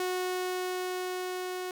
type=tone with level ramp; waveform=sawtooth; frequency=366.2 Hz; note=F#4; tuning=18 cents flat; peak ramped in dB=-25 to -30 dBFS; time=0-1.71 s; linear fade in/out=2 ms; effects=none